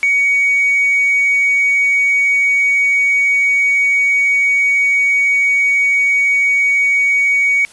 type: tone with hard clipping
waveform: triangle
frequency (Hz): 2247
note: C#7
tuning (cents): +23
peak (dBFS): -10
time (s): 0.03-7.65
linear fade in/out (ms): 0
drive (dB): 2
effects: white hiss -42 dBFS RMS until 7.72 s + resampled to 24000 Hz